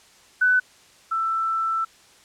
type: tone pair in turn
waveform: sine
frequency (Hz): 1499 / 1329.3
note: F#6 / E6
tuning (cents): +22 / +14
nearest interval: major second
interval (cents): 208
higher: first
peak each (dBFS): -15 / -21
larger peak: first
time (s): 0.41-0.6 / 1.11-1.85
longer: second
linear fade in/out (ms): 10
effects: white hiss -53 dBFS RMS until 2.24 s + low-pass 8000 Hz 12 dB/octave